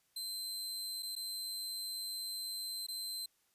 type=tone with dropouts; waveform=sawtooth; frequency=4098 Hz; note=C8; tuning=37 cents flat; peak=-36 dBFS; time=0.16-3.26 s; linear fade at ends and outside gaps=5 ms; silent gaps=1.025-1.029 / 1.154-1.162 / 2.867-2.884 s; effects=white hiss -75 dBFS RMS until 3.54 s + resampled to 32000 Hz